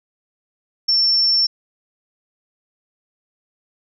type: tone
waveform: sine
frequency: 5410 Hz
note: E8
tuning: 44 cents sharp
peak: -13 dBFS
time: 0.88-1.47 s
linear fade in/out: 10 ms
effects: none